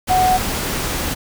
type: tone in noise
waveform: sine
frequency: 740 Hz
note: F#5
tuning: in tune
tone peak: -12 dBFS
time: 0.09-0.38 s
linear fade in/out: 20 ms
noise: pink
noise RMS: -22 dBFS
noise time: 0.07-1.15 s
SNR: +7 dB
effects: none